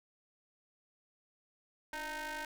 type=ring-modulated tone; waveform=sawtooth; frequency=313.9 Hz; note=D#4; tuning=15 cents sharp; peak=-32 dBFS; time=1.93-2.45 s; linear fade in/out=2 ms; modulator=1230 Hz; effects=none